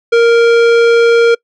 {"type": "tone with tanh clipping", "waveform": "sine", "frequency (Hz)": 466.2, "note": "A#4", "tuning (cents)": 0, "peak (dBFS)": -7, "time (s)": [0.12, 1.35], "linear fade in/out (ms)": 10, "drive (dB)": 16, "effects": ["noise-tail reverb RT60 0.1 s tail -26 dB re dry"]}